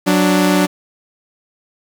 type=tone pair together; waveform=sawtooth; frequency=185.02 / 293.7 Hz; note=F#3 / D4; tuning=0 / 0 cents; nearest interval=minor sixth; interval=800 cents; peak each=-10 dBFS; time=0.06-0.67 s; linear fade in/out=20 ms; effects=7-bit